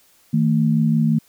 sine tone pair together, 158.8 / 224.6 Hz, D#3 / A3, +36 / +36 cents, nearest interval tritone, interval 600 cents, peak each -17 dBFS, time 0.33-1.19 s, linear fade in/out 10 ms, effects white hiss -56 dBFS RMS until 1.28 s

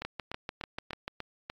two click trains, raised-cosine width 0.3 ms, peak -19 / -21 dBFS, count 8 / 6, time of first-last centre 0.05-1.079 / 0.02-1.499 s, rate 6.8 / 3.38 Hz, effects AAC 48 kbps

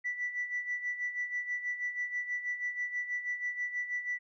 sine tone with tremolo, 1968 Hz, B6, 7 cents flat, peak -29 dBFS, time 0.04-4.19 s, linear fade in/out 20 ms, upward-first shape sine, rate 6.2 Hz, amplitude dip 70%, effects tanh soft clip ceiling -26 dBFS

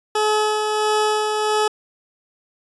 20% pulse tone with tremolo, 426.7 Hz, G#4, 47 cents sharp, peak -11 dBFS, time 0.15-1.68 s, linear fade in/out 5 ms, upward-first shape sine, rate 1.5 Hz, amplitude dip 35%, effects resampled to 24000 Hz

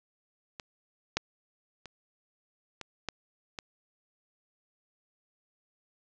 clicks, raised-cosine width 0.2 ms, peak -22 / -10 / -27 / -22 / -15 / -20 dBFS, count 6, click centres 0.598 / 1.17 / 1.857 / 2.813 / 3.087 / 3.588 s, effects resampled to 16000 Hz + 8-bit

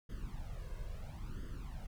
brown noise with flanger, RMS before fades -43 dBFS, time 0.09-1.87 s, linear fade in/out 10 ms, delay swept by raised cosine 0.61 to 1.91 ms, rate 0.74 Hz, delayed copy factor +0.85, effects none

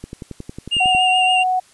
click train, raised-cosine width 3 ms, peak -17 dBFS, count 11, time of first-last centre 0.04-0.949 s, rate 11 Hz
triangle tone with vibrato, 2795 Hz, F7, 1 cent sharp, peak -14 dBFS, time 0.71-1.44 s, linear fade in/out 20 ms, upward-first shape sine, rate 7 Hz, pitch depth 29 cents each way
sine tone, 740 Hz, F#5, in tune, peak -15 dBFS, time 0.8-1.6 s, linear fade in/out 10 ms
effects white hiss -51 dBFS RMS until 1.73 s + resampled to 24000 Hz

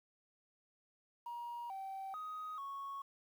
sine tone with pitch steps, 950 / 774 / 1253 / 1105 Hz, A#5 / G5 / D#6 / C#6, +33 / -22 / +12 / -6 cents, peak -40 dBFS, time 1.26-3.02 s, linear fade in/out 5 ms, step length 440 ms, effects tanh soft clip ceiling -40 dBFS + 11-bit

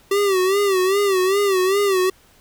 square tone with vibrato, 387.4 Hz, G4, 20 cents flat, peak -16 dBFS, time 0.11-2.1 s, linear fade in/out 5 ms, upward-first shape sine, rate 2.5 Hz, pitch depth 95 cents each way, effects pink hiss -53 dBFS RMS until 2.4 s

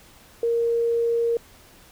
sine tone, 466.2 Hz, A#4, in tune, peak -19 dBFS, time 0.43-1.37 s, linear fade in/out 2 ms, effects pink hiss -51 dBFS RMS until 1.91 s

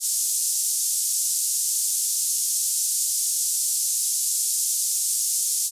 pink band-pass noise, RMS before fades -24 dBFS, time 0-5.71 s, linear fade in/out 50 ms, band 6400 to 11000 Hz, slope 24 dB/octave, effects resampled to 32000 Hz

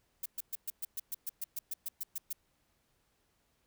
violet noise bursts, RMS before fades -37 dBFS, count 15, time 0.23-2.33 s, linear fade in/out 5 ms, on 28 ms, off 120 ms, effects pink hiss -75 dBFS RMS until 3.66 s

